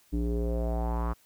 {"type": "tone with low-pass filter sweep", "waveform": "square", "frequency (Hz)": 58.27, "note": "A#1", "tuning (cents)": 0, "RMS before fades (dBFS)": -29, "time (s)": [0.12, 1.14], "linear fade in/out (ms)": 20, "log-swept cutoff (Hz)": [300, 1200], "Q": 3.9, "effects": ["white hiss -63 dBFS RMS until 1.25 s"]}